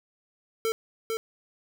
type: tone with echo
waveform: square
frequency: 448 Hz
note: A4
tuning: 31 cents sharp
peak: -25 dBFS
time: 0.65-0.72 s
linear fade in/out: 0 ms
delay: 450 ms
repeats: 1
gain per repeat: -3 dB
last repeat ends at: 1.17 s
effects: none